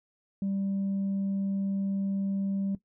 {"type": "tone", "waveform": "sine", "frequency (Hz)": 196, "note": "G3", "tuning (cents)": 0, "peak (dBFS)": -25, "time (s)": [0.42, 2.75], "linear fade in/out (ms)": 2, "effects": ["noise-tail reverb RT60 0.1 s tail -17 dB re dry", "tanh soft clip ceiling -25 dBFS"]}